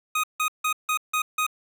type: tone bursts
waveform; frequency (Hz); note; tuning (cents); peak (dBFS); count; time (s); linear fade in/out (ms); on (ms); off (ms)
25% pulse; 1248; D#6; +5; -18; 6; 0.15-1.466; 5; 86; 160
effects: none